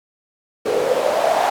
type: noise with band-pass filter sweep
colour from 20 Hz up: white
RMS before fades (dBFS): -18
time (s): 0.65-1.5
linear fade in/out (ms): 10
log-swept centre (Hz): 440 to 770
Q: 6.5
effects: none